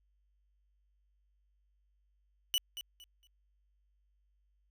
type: tone with echo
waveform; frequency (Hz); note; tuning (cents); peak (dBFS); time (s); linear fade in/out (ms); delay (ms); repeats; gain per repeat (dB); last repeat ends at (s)
40% pulse; 2960; F#7; 0; -27; 2.54-2.58; 0; 230; 3; -12; 3.27
effects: added 50 Hz sine -70 dBFS peak until 4.7 s